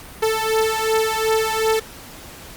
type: beating tone pair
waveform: sawtooth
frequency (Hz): 440 / 442.7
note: A4 / A4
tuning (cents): 0 / +11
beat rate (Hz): 2.7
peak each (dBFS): -16 / -17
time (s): 0.22-1.8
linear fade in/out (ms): 10
effects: pink hiss -39 dBFS RMS until 2.56 s + Opus 48 kbps